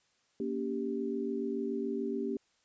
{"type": "chord", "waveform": "sine", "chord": "G diminished", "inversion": "first", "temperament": "just", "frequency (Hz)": [235.2, 282.2, 392], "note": ["Bb3", "Db4", "G4"], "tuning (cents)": [16, 31, 0], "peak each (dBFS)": [-36, -37, -35], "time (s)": [0.4, 2.37], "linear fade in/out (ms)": 2, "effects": ["white hiss -72 dBFS RMS until 2.64 s", "resampled to 16000 Hz"]}